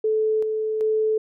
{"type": "tone with tremolo", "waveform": "sine", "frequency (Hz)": 435.1, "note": "A4", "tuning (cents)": -19, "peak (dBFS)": -18, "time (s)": [0.04, 1.18], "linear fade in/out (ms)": 5, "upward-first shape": "square", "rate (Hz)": 1.3, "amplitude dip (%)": 35, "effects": []}